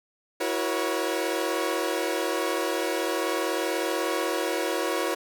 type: chord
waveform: sawtooth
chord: F# dominant seventh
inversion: third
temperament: equal with one note detuned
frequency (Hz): 329.6 / 370 / 478.4 / 554.4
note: E4 / F#4 / A#4 / C#5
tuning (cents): 0 / 0 / +45 / 0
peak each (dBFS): -27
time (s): 0.4-5.15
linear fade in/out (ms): 10
effects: none